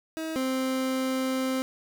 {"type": "tone pair in turn", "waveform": "30% pulse", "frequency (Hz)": [319.7, 261.4], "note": ["D#4", "C4"], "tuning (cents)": [47, -1], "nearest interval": "minor third", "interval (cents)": 348, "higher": "first", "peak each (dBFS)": [-28, -23], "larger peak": "second", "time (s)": [[0.17, 0.36], [0.36, 1.62]], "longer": "second", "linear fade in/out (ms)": 0, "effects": []}